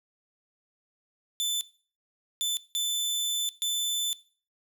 sawtooth tone bursts at uneven times, 3520 Hz, A7, in tune, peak -23 dBFS, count 4, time 1.4-1.61 / 2.41-2.57 / 2.75-3.49 / 3.62-4.13 s, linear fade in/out 0 ms, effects noise-tail reverb RT60 0.4 s tail -19 dB re dry

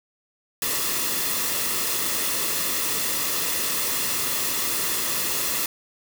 white noise with comb filter, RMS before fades -25 dBFS, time 0.62-5.66 s, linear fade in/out 2 ms, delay 1.3 ms, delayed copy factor -0.5, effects none

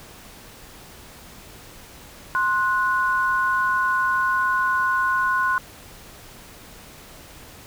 sine tone pair together, 1049.8 / 1471 Hz, C6 / F#6, +5 / -11 cents, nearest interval tritone, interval 584 cents, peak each -21 dBFS, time 2.35-5.58 s, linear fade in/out 0 ms, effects pink hiss -44 dBFS RMS until 7.66 s

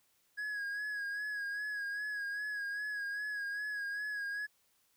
triangle tone with vibrato, 1661.2 Hz, G#6, in tune, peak -34 dBFS, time 0.37-4.47 s, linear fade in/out 20 ms, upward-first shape sine, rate 2.5 Hz, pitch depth 41 cents each way, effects white hiss -73 dBFS RMS until 4.96 s

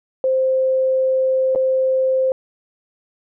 sine tone with dropouts, 523 Hz, C5, 1 cent flat, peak -14 dBFS, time 0.24-2.32 s, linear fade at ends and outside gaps 1 ms, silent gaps 1.55-1.558 s, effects none

